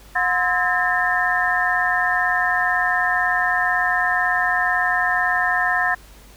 sine tone cluster, 723 / 1034 / 1299 / 1630 / 1808 Hz, F#5 / C6 / E6 / G#6 / A6, -40 / -21 / -26 / -33 / +47 cents, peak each -23 / -25 / -29 / -24 / -20 dBFS, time 0.15-5.95 s, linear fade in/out 10 ms, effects added 50 Hz sine -44 dBFS peak until 6.36 s + pink hiss -48 dBFS RMS until 6.36 s

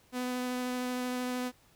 sawtooth tone with vibrato, 250.1 Hz, B3, 22 cents sharp, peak -28 dBFS, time 0.12-1.52 s, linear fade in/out 50 ms, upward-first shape sine, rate 13 Hz, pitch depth 8 cents each way, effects pink hiss -64 dBFS RMS until 1.75 s

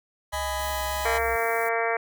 sawtooth chord, G# minor, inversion second, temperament just, 623 / 830.6 / 996.7 Hz, D#5 / G#5 / B5, +2 / 0 / +16 cents, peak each -28 dBFS, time 0.32-1.19 s, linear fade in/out 20 ms
sine tone with vibrato, 65.9 Hz, C2, 13 cents sharp, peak -34 dBFS, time 0.33-1.36 s, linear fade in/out 5 ms, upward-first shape sine, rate 3.7 Hz, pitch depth 61 cents each way
white band-stop noise, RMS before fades -41 dBFS, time 0.59-1.69 s, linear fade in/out 5 ms, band 590 to 9400 Hz, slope 12 dB/octave
harmonic tone, 229.2 Hz, A#3, 29 cents flat, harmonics 2 / 3 / 4 / 5 / 6 / 7 / 8 / 9 / 10, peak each -28 / -28 / -33 / -34 / -34 / -34 / -32 / -34 / -34 dBFS, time 1.05-1.97 s, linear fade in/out 5 ms
effects none

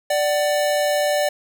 square tone pair together, 589.6 / 750 Hz, D5 / F#5, +7 / +23 cents, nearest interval major third, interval 416 cents, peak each -19 / -25 dBFS, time 0.1-1.29 s, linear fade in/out 5 ms, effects none

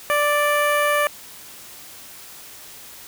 15% pulse tone with notch filter, 587.3 Hz, D5, in tune, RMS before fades -19 dBFS, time 0.1-1.07 s, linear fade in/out 0 ms, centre 5400 Hz, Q 1, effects white hiss -41 dBFS RMS until 3.07 s

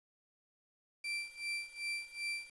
35% pulse tone with tremolo, 2349 Hz, D7, in tune, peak -33 dBFS, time 1.04-2.5 s, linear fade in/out 5 ms, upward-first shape sine, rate 2.6 Hz, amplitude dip 90%, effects resampled to 22050 Hz + 10-bit

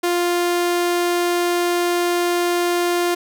sawtooth tone, 350 Hz, F4, 4 cents sharp, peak -13 dBFS, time 0.03-3.15 s, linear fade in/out 10 ms, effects none

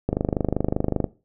click train, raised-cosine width 2 ms, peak -8 dBFS, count 25, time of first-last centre 0.09-1.042 s, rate 25.2 Hz, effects noise-tail reverb RT60 0.3 s tail -18 dB re dry

